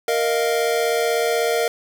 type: chord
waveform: square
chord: Bb suspended fourth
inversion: none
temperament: equal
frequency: 466.2 / 622.3 / 698.5 Hz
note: Bb4 / Eb5 / F5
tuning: 0 / 0 / 0 cents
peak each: -21 / -25 / -25 dBFS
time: 0.08-1.68 s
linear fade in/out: 2 ms
effects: 7-bit